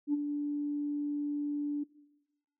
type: tone with ADSR envelope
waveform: sine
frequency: 291.5 Hz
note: D4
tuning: 13 cents flat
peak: -23 dBFS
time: 0.07-1.84 s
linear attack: 65 ms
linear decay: 25 ms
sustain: -7 dB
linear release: 11 ms
effects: noise-tail reverb RT60 1.0 s tail -20 dB re dry + tanh soft clip ceiling -21 dBFS